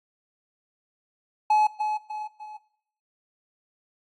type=tone with echo; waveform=triangle; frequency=852 Hz; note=G#5; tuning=44 cents sharp; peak=-15 dBFS; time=1.5-1.67 s; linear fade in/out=5 ms; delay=300 ms; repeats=3; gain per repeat=-7 dB; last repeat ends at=2.57 s; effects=noise-tail reverb RT60 0.7 s tail -19 dB re dry + AAC 32 kbps